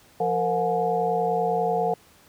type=tone cluster; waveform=sine; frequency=173.9 / 456.9 / 507 / 722 / 846 Hz; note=F3 / A#4 / B4 / F#5 / G#5; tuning=-7 / -35 / +45 / -43 / +32 cents; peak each=-32 / -25 / -32 / -24 / -32 dBFS; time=0.2-1.94 s; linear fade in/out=5 ms; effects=pink hiss -55 dBFS RMS until 2.28 s + high-pass 60 Hz 12 dB/octave